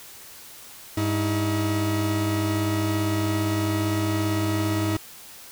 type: tone pair together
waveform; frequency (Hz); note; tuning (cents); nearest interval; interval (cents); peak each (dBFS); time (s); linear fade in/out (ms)
40% pulse; 100.79 / 320; G2 / D#4; +49 / +49; octave + minor sixth; 2000; -24; 0.97-4.97; 5
effects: white hiss -44 dBFS RMS until 5.51 s